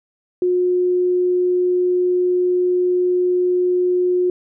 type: tone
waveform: sine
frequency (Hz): 360.5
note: F#4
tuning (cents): -45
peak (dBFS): -14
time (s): 0.42-4.3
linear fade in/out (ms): 2
effects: none